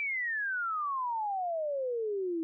sine exponential sweep, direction down, 2349 to 319.2 Hz, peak -30 dBFS, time 0-2.43 s, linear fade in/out 0 ms, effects none

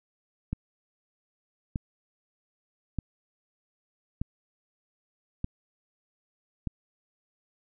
click train, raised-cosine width 5 ms, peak -17 dBFS, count 6, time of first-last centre 0.53-6.673 s, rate 0.814 Hz, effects none

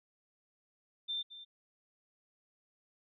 sine tone with echo, 3576 Hz, A7, 27 cents sharp, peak -34 dBFS, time 1.08-1.23 s, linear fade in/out 20 ms, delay 220 ms, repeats 1, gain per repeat -13 dB, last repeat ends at 1.45 s, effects none

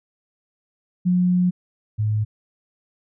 sine tone pair in turn, 180 / 107.03 Hz, F#3 / A2, -47 / -47 cents, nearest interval major sixth, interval 900 cents, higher first, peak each -15 / -18 dBFS, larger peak first, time 1.05-1.51 / 1.98-2.25 s, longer first, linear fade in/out 20 ms, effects none

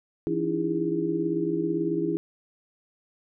sine tone cluster, 166.9 / 285.5 / 314.7 / 332.8 / 408.1 Hz, E3 / D4 / D#4 / E4 / G#4, +22 / -49 / +20 / +17 / -30 cents, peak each -33 / -33 / -32 / -27 / -30 dBFS, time 0.27-2.17 s, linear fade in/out 0 ms, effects none

